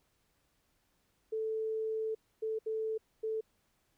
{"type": "tone bursts at uneven times", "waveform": "sine", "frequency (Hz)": 440, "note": "A4", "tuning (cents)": 0, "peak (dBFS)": -32, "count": 4, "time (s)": [[1.32, 2.15], [2.42, 2.59], [2.66, 2.98], [3.23, 3.41]], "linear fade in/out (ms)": 10, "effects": ["pink hiss -75 dBFS RMS until 3.97 s"]}